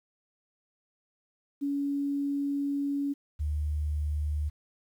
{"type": "tone pair in turn", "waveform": "sine", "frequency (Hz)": [282.3, 74.91], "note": ["C#4", "D2"], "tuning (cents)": [32, 35], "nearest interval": "octave + major seventh", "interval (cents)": 2297, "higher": "first", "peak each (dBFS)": -27, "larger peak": "neither", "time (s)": [[1.61, 3.14], [3.39, 4.5]], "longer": "first", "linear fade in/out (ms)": 20, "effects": ["10-bit"]}